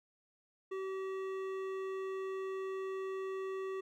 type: tone with hard clipping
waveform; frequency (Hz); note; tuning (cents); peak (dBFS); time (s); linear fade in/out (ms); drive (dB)
sine; 382.5; G4; -42; -39; 0.71-3.81; 10; 12
effects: none